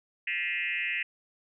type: tone with frequency modulation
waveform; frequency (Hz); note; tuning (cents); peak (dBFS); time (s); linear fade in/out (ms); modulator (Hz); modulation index
sine; 2271; C#7; +41; -28; 0.27-1.03; 5; 174; 2.7
effects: none